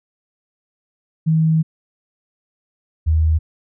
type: tone pair in turn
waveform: sine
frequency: 159.6 / 79.2 Hz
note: D#3 / D#2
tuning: +44 / +31 cents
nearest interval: octave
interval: 1213 cents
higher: first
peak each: -12 dBFS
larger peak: neither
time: 1.26-1.63 / 3.06-3.39 s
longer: first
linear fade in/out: 20 ms
effects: none